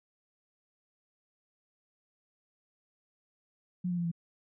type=tone with pitch steps; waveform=sine; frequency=179.9 / 175.99 / 172.17 / 168.44 Hz; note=F#3 / F3 / F3 / E3; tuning=-48 / +14 / -24 / +38 cents; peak=-29 dBFS; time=3.84-4.116 s; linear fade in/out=10 ms; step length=69 ms; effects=none